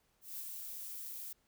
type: noise with ADSR envelope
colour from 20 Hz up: violet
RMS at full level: -42 dBFS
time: 0.21-1.33 s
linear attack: 180 ms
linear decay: 34 ms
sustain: -3 dB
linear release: 5 ms
effects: pink hiss -75 dBFS RMS until 1.47 s